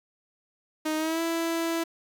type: tone with pitch glide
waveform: sawtooth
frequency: 311.1 to 331.5 Hz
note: D#4 to E4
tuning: 0 to +10 cents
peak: -22 dBFS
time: 0.85-1.84 s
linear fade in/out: 10 ms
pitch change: +110 cents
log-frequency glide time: 0.97-1.21 s
effects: 8-bit